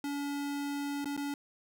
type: tone with dropouts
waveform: square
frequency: 285 Hz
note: C#4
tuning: 48 cents sharp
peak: -34 dBFS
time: 0.04-1.34 s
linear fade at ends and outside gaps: 2 ms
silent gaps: 1.045-1.056 / 1.166-1.175 s
effects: none